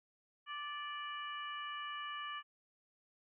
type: harmonic tone with a mistuned harmonic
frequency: 587.3 Hz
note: D5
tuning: in tune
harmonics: 2 / 3 / 4 / 5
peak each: -43 / -47 / -52 / -48 dBFS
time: 0.46-2.43 s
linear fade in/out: 50 ms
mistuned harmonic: 3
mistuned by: -17 cents
effects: none